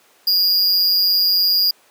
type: tone with amplitude modulation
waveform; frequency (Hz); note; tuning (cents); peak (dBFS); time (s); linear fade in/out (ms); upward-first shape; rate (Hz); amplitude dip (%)
square; 4845; D#8; -47; -11; 0.27-1.71; 5; sine; 183; 60
effects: pink hiss -53 dBFS RMS until 1.9 s + high-pass 400 Hz 12 dB/octave